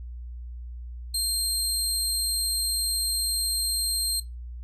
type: tone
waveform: 25% pulse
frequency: 4186 Hz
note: C8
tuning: in tune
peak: -20 dBFS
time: 1.14-4.2 s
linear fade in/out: 5 ms
effects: noise-tail reverb RT60 0.2 s tail -17 dB re dry + added 60 Hz sine -35 dBFS peak until 4.63 s